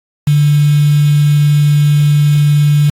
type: tone with quantisation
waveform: sine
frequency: 146.83 Hz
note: D3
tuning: in tune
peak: -6 dBFS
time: 0.27-2.9 s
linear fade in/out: 5 ms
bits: 4
effects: AAC 48 kbps